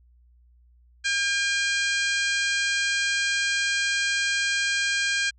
harmonic tone with a mistuned harmonic, 804 Hz, G5, 44 cents sharp, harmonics 2 / 3 / 4 / 5 / 6 / 7 / 8 / 9 / 10, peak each -25 / -29 / -31 / -33 / -35 / -36 / -37 / -38 / -39 dBFS, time 1.04-5.31 s, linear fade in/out 20 ms, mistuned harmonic 5, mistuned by +59 cents, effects added 60 Hz sine -54 dBFS peak until 5.38 s

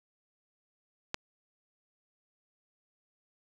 click, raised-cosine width 0.2 ms, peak -14 dBFS, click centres 1.144 s, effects none

